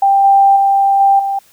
sine tone with level steps, 789 Hz, G5, 11 cents sharp, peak -7 / -5 / -8 / -6 / -14 dBFS, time 0.02-1.39 s, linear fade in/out 5 ms, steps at 0.24 / 0.56 / 1 / 1.19 s, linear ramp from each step 5 ms, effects white hiss -49 dBFS RMS until 1.52 s

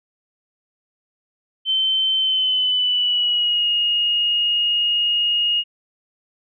sine tone with pitch glide, 3087 to 2864 Hz, G7 to F7, -27 to +43 cents, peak -16 dBFS, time 1.65-5.64 s, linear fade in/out 50 ms, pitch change -130 cents, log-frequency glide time 2.18-3.69 s, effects none

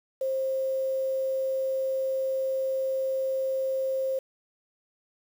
sine tone with quantisation, 530 Hz, C5, 22 cents sharp, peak -25 dBFS, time 0.21-4.19 s, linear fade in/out 5 ms, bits 8, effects none

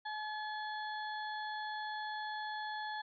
harmonic tone, 855 Hz, A5, 50 cents flat, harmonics 1 / 2 / 4 / 5, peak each -40 / -43 / -50 / -52 dBFS, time 0.05-3.02 s, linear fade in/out 10 ms, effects none

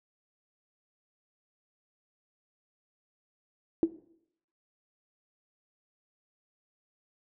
sine tone with exponential decay, 329.6 Hz, E4, in tune, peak -16 dBFS, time 3.83-3.91 s, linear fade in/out 1 ms, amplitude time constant 17 ms, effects noise-tail reverb RT60 0.7 s tail -17 dB re dry

